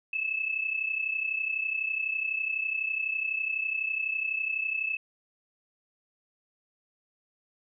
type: tone pair together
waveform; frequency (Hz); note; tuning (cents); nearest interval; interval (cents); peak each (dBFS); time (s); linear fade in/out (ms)
sine; 2605 / 2637; E7 / E7; -21 / 0; unison; 21; -29 / -33; 0.13-4.97; 5
effects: none